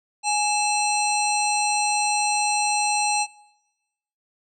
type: harmonic tone with a mistuned harmonic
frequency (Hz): 830.6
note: G#5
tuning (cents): 0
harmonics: 1 / 3 / 5 / 7 / 9 / 10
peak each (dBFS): -22 / -27 / -29 / -31 / -32 / -29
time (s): 0.23-3.27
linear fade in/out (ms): 50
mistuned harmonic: 3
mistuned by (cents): +98
effects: noise-tail reverb RT60 1.0 s tail -22 dB re dry